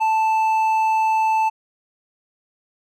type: tone with hard clipping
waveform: sine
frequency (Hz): 880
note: A5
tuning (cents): 0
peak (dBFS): -17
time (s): 0-1.5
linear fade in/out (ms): 20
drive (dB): 5
effects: none